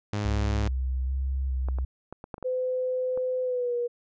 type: tone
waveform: sawtooth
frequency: 103.83 Hz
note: G#2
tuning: in tune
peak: -23 dBFS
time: 0.13-0.68 s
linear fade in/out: 0 ms
type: tone with vibrato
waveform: sine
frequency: 65.41 Hz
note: C2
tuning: in tune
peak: -25 dBFS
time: 0.25-1.85 s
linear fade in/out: 5 ms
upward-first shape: square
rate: 1.2 Hz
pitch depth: 26 cents each way
type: clicks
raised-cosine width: 1 ms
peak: -23 / -25 / -24 / -26 / -20 / -29 / -22 / -27 dBFS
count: 8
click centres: 1.686 / 1.786 / 2.126 / 2.241 / 2.342 / 2.381 / 2.427 / 3.175 s
type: tone with pitch glide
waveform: sine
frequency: 509 to 480.4 Hz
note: C5 to B4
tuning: -48 to -48 cents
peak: -25 dBFS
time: 2.44-3.88 s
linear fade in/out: 20 ms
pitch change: -100 cents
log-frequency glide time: 3.43-3.75 s
effects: resampled to 16000 Hz